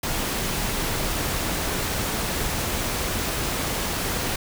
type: noise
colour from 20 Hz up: pink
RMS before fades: -26 dBFS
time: 0.03-4.36 s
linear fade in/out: 5 ms
effects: none